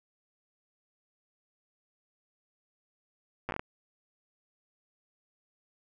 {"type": "slowing click train", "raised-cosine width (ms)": 0.5, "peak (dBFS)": -19, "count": 7, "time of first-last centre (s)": [3.49, 3.595], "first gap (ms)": 8, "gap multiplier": 1.31, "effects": []}